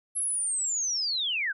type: linear sweep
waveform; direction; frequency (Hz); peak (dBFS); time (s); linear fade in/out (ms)
sine; down; 11160 to 1455; -26; 0.15-1.53; 20
effects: none